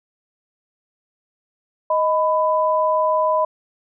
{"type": "tone pair together", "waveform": "sine", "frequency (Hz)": [625, 998.4], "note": ["D#5", "B5"], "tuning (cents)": [8, 19], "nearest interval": "minor sixth", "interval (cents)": 811, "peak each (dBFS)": -18, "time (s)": [1.9, 3.45], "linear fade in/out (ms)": 5, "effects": []}